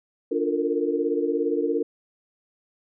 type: chord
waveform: sine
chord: Bb major seventh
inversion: first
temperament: equal with one note detuned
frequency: 293.7 / 349.2 / 449 / 466.2 Hz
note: D4 / F4 / A4 / Bb4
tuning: 0 / 0 / +35 / 0 cents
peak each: -27 dBFS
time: 0.31-1.83 s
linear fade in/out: 10 ms
effects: none